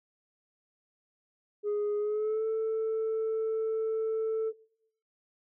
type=tone with pitch glide; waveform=sine; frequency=415.3 to 442.5 Hz; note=G#4 to A4; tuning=0 to +10 cents; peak=-25 dBFS; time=1.63-4.53 s; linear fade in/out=50 ms; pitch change=+110 cents; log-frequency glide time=1.98-2.46 s; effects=noise-tail reverb RT60 0.7 s tail -22 dB re dry + tanh soft clip ceiling -26 dBFS